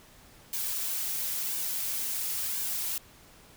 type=noise with flanger; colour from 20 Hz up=blue; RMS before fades=-32 dBFS; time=0.53-2.98 s; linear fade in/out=2 ms; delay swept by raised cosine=1.5 to 5.3 ms; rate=0.97 Hz; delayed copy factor=-0.55; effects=pink hiss -55 dBFS RMS until 3.56 s